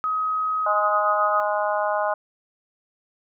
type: tone with pitch glide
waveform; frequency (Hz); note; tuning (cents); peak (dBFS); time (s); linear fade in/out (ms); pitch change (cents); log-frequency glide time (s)
sine; 1265 to 1253.4; D#6 to D#6; +28 to +12; -21; 0.04-1.4; 0; -16; 0.59-1
type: harmonic tone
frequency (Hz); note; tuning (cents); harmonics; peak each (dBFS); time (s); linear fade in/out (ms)
207.7; G#3; 0; 3 / 4 / 5 / 6 / 7; -24 / -26 / -28 / -30 / -31; 0.66-2.14; 5
effects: none